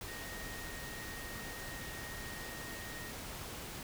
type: tone in noise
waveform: sine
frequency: 1864.7 Hz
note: A#6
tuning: in tune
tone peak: -48 dBFS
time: 0.08-3.11 s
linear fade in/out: 2 ms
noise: pink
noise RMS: -45 dBFS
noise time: 0.01-3.83 s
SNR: -6 dB
effects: none